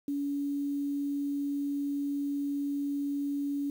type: tone with quantisation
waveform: sine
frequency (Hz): 283.8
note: C#4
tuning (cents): +41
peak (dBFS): -29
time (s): 0.08-3.7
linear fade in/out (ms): 2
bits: 9
effects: none